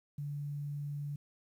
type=tone with quantisation; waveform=sine; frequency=144.7 Hz; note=D3; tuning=25 cents flat; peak=-36 dBFS; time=0.18-1.16 s; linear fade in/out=5 ms; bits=11; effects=none